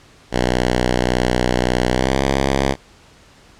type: tone with pitch glide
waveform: 5% pulse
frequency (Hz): 61.74 to 67.72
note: B1 to C#2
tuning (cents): 0 to -40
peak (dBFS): -4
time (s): 0.31-2.76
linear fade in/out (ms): 50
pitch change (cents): +160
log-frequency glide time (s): 1.89-2.21
effects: pink hiss -48 dBFS RMS until 3.59 s + low-pass 7000 Hz 12 dB/octave